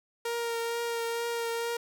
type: tone with vibrato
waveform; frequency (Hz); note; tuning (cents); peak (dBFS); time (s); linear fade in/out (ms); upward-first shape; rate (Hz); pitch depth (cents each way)
sawtooth; 466.2; A#4; 0; -26; 0.25-1.77; 5; triangle; 2.2; 18
effects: none